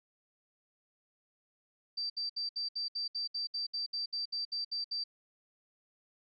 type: tone bursts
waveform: sine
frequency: 4670 Hz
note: D8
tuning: 11 cents flat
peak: -33 dBFS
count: 16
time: 1.97-5.04 s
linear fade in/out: 10 ms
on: 130 ms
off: 66 ms
effects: none